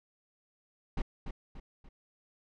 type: noise with echo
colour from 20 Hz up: brown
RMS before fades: -31 dBFS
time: 0.97-1.02 s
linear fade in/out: 5 ms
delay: 290 ms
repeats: 3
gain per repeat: -7 dB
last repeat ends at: 1.89 s
effects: low-pass 4000 Hz 12 dB/octave